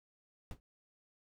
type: noise with exponential decay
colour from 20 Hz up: brown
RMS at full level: -37 dBFS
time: 0.51-0.6 s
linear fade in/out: 1 ms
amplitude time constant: 19 ms
effects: none